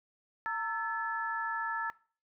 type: tone cluster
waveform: sine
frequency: 914 / 1327 / 1727 Hz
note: A#5 / E6 / A6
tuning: -34 / +11 / -33 cents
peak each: -36 / -36 / -35 dBFS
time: 0.46-1.9 s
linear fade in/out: 0 ms
effects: noise-tail reverb RT60 0.4 s tail -20 dB re dry